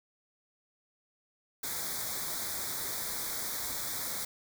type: band-stop noise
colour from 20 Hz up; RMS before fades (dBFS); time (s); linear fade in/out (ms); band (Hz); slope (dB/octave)
white; -36; 1.63-4.25; 5; 2300 to 3400; 96
effects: none